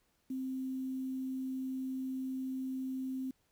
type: tone with quantisation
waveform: sine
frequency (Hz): 261.6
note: C4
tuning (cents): 0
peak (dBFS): -35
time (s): 0.3-3.31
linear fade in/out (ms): 5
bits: 10
effects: pink hiss -75 dBFS RMS until 3.51 s